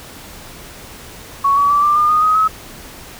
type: tone with pitch steps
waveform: sine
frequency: 1114 / 1136.8 / 1160 / 1183.7 / 1207.8 / 1232.5 / 1257.7 / 1283.4 Hz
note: C#6 / C#6 / D6 / D6 / D6 / D#6 / D#6 / E6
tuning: +8 / +43 / -22 / +13 / +48 / -17 / +18 / -47 cents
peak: -10 dBFS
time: 1.44-2.48 s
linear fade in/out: 10 ms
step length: 130 ms
effects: pink hiss -36 dBFS RMS until 3.19 s